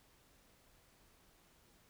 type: silence
effects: pink hiss -68 dBFS RMS until 1.89 s